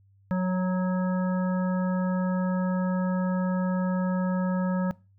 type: harmonic tone with a mistuned harmonic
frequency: 183.6 Hz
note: F#3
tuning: 13 cents flat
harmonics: 1 / 3 / 5 / 7 / 9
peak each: -23 / -33 / -37 / -40 / -42 dBFS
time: 0.31-4.91 s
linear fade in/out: 0 ms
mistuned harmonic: 5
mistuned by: +27 cents
effects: noise-tail reverb RT60 0.3 s tail -22 dB re dry + added 98 Hz sine -57 dBFS peak until 5.18 s